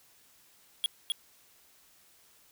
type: tone with echo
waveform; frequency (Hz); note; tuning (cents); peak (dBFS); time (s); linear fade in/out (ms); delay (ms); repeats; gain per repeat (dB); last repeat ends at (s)
square; 3322; G#7; 0; -26; 0.84-0.86; 0; 260; 1; -2; 1.12
effects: white hiss -62 dBFS RMS until 2.51 s